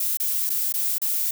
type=noise with dropouts; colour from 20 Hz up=violet; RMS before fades=-24 dBFS; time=0-1.31 s; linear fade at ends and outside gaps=5 ms; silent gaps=0.172-0.199 / 0.495-0.5 / 0.725-0.739 / 0.983-1.016 s; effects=none